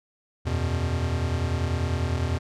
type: chord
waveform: square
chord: E suspended second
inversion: none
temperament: equal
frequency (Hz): 82.41 / 92.5 / 123.47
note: E2 / F#2 / B2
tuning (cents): 0 / 0 / 0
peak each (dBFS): -27 / -31 / -30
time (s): 0.45-2.39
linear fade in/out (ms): 20
effects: low-pass 7000 Hz 12 dB/octave